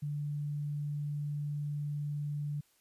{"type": "tone", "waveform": "sine", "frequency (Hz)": 146.6, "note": "D3", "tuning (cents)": -3, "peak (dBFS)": -33, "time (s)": [0.02, 2.61], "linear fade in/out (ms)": 10, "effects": ["white hiss -70 dBFS RMS until 2.8 s", "resampled to 32000 Hz"]}